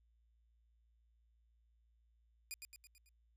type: tone with echo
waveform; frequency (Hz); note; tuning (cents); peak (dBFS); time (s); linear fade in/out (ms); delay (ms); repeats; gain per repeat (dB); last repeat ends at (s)
10% pulse; 2442; D#7; -33; -34; 2.51-2.54; 0; 110; 5; -5; 3.09
effects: added 57 Hz sine -70 dBFS peak until 3.36 s